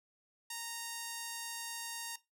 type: tone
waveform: 5% pulse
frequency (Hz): 928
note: A#5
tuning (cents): -8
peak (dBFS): -28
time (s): 0.5-2.16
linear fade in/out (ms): 5
effects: noise-tail reverb RT60 0.2 s tail -17 dB re dry